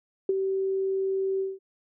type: tone with ADSR envelope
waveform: sine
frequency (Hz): 385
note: G4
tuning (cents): -31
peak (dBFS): -18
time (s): 0.29-1.59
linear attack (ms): 3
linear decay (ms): 25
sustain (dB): -6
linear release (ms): 190
effects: none